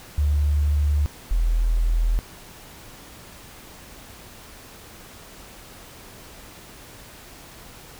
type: tone pair in turn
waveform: sine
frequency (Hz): 73.42 / 41.09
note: D2 / E1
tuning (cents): 0 / -5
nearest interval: minor seventh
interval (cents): 1005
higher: first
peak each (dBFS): -17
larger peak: neither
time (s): 0.18-1.06 / 1.31-2.19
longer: neither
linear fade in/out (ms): 0
effects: pink hiss -44 dBFS RMS until 7.99 s